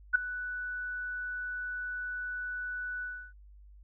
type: tone with ADSR envelope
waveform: sine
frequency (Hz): 1485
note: F#6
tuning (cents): +6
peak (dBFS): -17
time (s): 0.13-3.33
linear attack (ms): 23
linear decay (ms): 6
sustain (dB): -17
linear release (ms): 310
effects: added 50 Hz sine -51 dBFS peak until 3.83 s